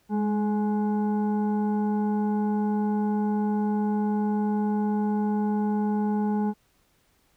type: tone with frequency modulation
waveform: sine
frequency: 207.7 Hz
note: G#3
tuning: in tune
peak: -22 dBFS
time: 0.09-6.54 s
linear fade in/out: 50 ms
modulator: 632 Hz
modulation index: 0.63
effects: pink hiss -66 dBFS RMS until 7.36 s